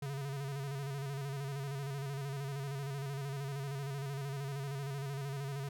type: tone with vibrato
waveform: square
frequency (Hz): 138.6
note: C#3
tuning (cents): 0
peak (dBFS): -38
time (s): 0.02-5.69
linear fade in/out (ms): 5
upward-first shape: square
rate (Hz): 13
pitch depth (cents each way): 48
effects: none